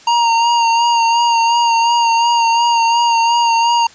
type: tone with vibrato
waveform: square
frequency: 932.3 Hz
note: A#5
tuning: in tune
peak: -11 dBFS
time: 0.07-3.87 s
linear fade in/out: 5 ms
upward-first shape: sine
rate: 2.8 Hz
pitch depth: 29 cents each way
effects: white hiss -42 dBFS RMS until 3.94 s + resampled to 16000 Hz